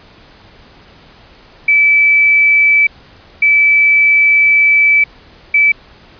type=tone bursts at uneven times; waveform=sine; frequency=2308 Hz; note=D7; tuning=31 cents flat; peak=-6 dBFS; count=3; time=1.68-2.87 / 3.42-5.04 / 5.54-5.72 s; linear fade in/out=5 ms; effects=pink hiss -42 dBFS RMS until 6.19 s + resampled to 11025 Hz